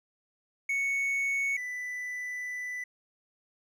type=tone pair in turn; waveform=triangle; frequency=2217 / 1987.7 Hz; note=C#7 / B6; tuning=0 / +11 cents; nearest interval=major second; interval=189 cents; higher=first; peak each=-25 / -32 dBFS; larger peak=first; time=0.69-1.57 / 1.57-2.84 s; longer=second; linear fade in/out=5 ms; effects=none